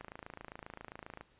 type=click train; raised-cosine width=0.5 ms; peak=-30 dBFS; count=34; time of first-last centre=0.01-1.21 s; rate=27.5 Hz; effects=pink hiss -68 dBFS RMS until 1.39 s + resampled to 8000 Hz